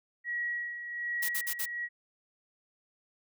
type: tone with tremolo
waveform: sine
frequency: 1913 Hz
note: A#6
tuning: 44 cents sharp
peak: -30 dBFS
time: 0.24-1.89 s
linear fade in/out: 50 ms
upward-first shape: sine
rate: 1.3 Hz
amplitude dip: 60%
type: noise bursts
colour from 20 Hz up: blue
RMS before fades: -33 dBFS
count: 4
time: 1.22-1.658 s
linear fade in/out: 10 ms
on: 69 ms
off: 54 ms
effects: none